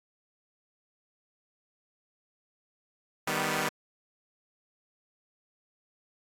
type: chord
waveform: 5% pulse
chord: Eb augmented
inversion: none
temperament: equal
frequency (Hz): 155.56 / 196 / 246.9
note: Eb3 / G3 / B3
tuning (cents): 0 / 0 / 0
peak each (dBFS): -21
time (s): 3.27-3.69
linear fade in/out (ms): 5
effects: AAC 48 kbps